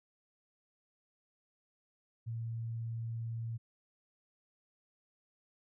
sine tone, 114.7 Hz, A#2, 28 cents flat, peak -36 dBFS, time 2.26-3.58 s, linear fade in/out 20 ms, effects none

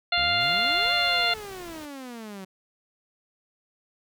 harmonic tone, 698.5 Hz, F5, in tune, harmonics 1 / 2 / 3 / 4 / 5 / 6, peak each -28 / -28 / -28 / -28 / -28 / -28 dBFS, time 0.12-1.34 s, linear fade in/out 5 ms
sawtooth exponential two-way sweep, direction up then down, 58.27 to 607 to 185.6 Hz, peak -33 dBFS, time 0.17-2.45 s, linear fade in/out 10 ms, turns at 0.94 s
pink noise, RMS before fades -46 dBFS, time 0.4-1.86 s, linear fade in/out 10 ms
effects none

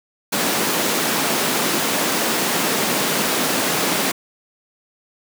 pink high-pass noise, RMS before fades -20 dBFS, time 0.32-4.12 s, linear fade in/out 10 ms, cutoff 190 Hz, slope 24 dB/octave, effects none

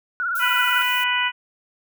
sine tone with vibrato, 1421 Hz, F6, 30 cents sharp, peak -21 dBFS, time 0.2-0.82 s, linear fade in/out 0 ms, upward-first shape sine, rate 18 Hz, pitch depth 81 cents each way
violet noise, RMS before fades -33 dBFS, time 0.35-1.04 s, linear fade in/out 5 ms
harmonic tone, 493.9 Hz, B4, in tune, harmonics 2 / 3 / 4 / 5 / 6, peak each -25 / -25 / -25 / -25 / -25 dBFS, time 0.39-1.32 s, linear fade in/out 50 ms
effects none

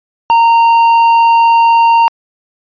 sine tone with tanh clipping, 924 Hz, A#5, 16 cents flat, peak -6 dBFS, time 0.3-2.08 s, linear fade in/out 0 ms, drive 7 dB, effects resampled to 11025 Hz

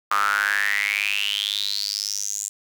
sawtooth tone with high-pass filter sweep, 101.9 Hz, G#2, 32 cents flat, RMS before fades -24 dBFS, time 0.11-2.49 s, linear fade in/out 5 ms, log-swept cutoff 1200 to 7400 Hz, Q 9.6, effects none

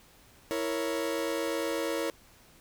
40% pulse chord, A# diminished, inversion second, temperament equal, 329.6 / 466.2 / 554.4 Hz, E4 / A#4 / C#5, 0 / 0 / 0 cents, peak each -33 dBFS, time 0.51-2.1 s, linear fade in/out 0 ms, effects pink hiss -58 dBFS RMS until 2.6 s

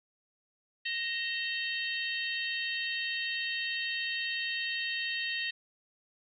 harmonic tone with a mistuned harmonic, 622.3 Hz, D#5, in tune, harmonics 3 / 4 / 5 / 6 / 7, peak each -35 / -37 / -39 / -41 / -42 dBFS, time 0.85-5.51 s, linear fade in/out 10 ms, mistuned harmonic 4, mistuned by +130 cents, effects none

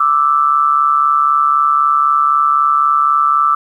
sine tone pair together, 1174.7 / 1318.6 Hz, D6 / E6, 0 / 0 cents, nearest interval major second, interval 200 cents, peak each -12 dBFS, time 0-3.55 s, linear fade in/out 5 ms, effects 8-bit

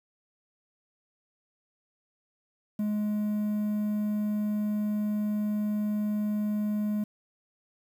triangle tone with quantisation, 210 Hz, G#3, 19 cents sharp, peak -24 dBFS, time 2.79-7.04 s, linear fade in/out 5 ms, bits 9, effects none

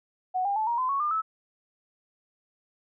sine tone with pitch steps, 740 / 802.3 / 869.9 / 943.2 / 1022.6 / 1108.7 / 1202.1 / 1303.4 Hz, F#5 / G5 / A5 / A#5 / C6 / C#6 / D6 / E6, 0 / +40 / -20 / +20 / -40 / 0 / +40 / -20 cents, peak -24 dBFS, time 0.34-1.22 s, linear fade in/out 20 ms, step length 110 ms, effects none

